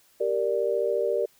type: chord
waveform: sine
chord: G minor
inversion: none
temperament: equal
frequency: 392 / 466.2 / 587.3 Hz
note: G4 / Bb4 / D5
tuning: 0 / 0 / 0 cents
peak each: -28 / -26 / -27 dBFS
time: 0.2-1.26 s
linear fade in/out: 10 ms
effects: white hiss -61 dBFS RMS until 1.39 s